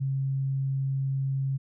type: tone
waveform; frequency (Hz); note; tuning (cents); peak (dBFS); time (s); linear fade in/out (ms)
sine; 135.4; C#3; -40; -25; 0-1.58; 20
effects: none